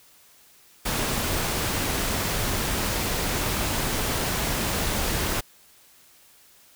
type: noise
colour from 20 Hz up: pink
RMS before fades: -26 dBFS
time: 0.85-5.41 s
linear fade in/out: 10 ms
effects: white hiss -55 dBFS RMS until 6.75 s